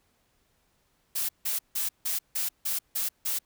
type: noise bursts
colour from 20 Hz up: blue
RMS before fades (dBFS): -29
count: 8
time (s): 1.15-3.39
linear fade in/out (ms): 10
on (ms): 140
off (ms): 160
effects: pink hiss -70 dBFS RMS until 3.45 s